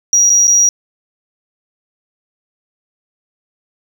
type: tone with dropouts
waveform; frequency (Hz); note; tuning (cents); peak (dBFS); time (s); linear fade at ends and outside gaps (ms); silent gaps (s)
triangle; 5750; F8; +50; -4; 0.13-0.69; 1; 0.296-0.301 / 0.471-0.478
effects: tanh soft clip ceiling -4 dBFS